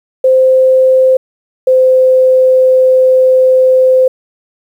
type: tone pair in turn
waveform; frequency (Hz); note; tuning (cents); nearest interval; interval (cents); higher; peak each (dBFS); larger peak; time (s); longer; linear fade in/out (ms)
sine; 520 / 516.4; C5 / C5; -11 / -23; unison; 12; first; -4; neither; 0.24-1.17 / 1.67-4.08; second; 5
effects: 7-bit